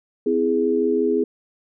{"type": "chord", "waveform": "sine", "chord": "C augmented", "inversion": "none", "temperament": "equal with one note detuned", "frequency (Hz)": [255.9, 329.6, 415.3], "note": ["C4", "E4", "G#4"], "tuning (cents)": [-38, 0, 0], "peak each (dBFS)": [-23, -23, -19], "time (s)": [0.26, 1.24], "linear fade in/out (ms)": 5, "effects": []}